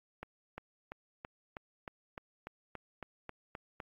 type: accelerating click train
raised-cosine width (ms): 0.5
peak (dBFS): -27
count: 13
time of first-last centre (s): 0.23-3.802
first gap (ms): 350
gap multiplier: 0.97
effects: AAC 48 kbps